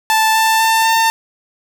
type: tone with pitch steps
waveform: sawtooth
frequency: 880 / 887.1 / 894.3 / 901.6 Hz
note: A5 / A5 / A5 / A5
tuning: 0 / +14 / +28 / +42 cents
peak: -7 dBFS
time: 0.1-1.1 s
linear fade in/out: 0 ms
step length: 250 ms
effects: none